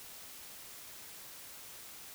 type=silence; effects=white hiss -50 dBFS RMS until 2.14 s